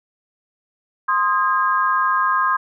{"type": "chord", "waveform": "sine", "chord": "Ab major", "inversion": "first", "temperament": "equal with one note detuned", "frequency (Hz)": [1046.5, 1244.5, 1620.5], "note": ["C6", "Eb6", "Ab6"], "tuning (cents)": [0, 0, -43], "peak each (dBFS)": [-18, -20, -22], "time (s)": [1.08, 2.57], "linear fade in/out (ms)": 10, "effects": []}